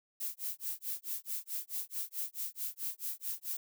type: noise with tremolo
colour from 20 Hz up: violet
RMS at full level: -36 dBFS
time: 0.2-3.57 s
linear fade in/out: 5 ms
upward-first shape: sine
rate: 4.6 Hz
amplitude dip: 100%
effects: none